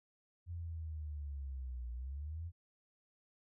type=linear two-way sweep; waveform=sine; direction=down then up; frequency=87.31 to 59 to 87.31 Hz; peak=-40 dBFS; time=0.46-2.52 s; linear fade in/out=50 ms; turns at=1.92 s; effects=none